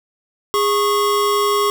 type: tone pair together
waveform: square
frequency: 410.5 / 1100 Hz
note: G#4 / C#6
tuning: -20 / -14 cents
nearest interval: octave + perfect fourth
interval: 1706 cents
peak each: -18 dBFS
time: 0.54-1.7 s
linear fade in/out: 0 ms
effects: none